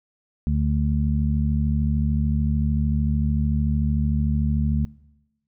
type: harmonic tone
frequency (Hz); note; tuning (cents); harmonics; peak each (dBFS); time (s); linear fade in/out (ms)
73.42; D2; 0; 1 / 2 / 3; -21 / -24 / -26; 0.47-4.85; 0
effects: noise-tail reverb RT60 1.0 s tail -23 dB re dry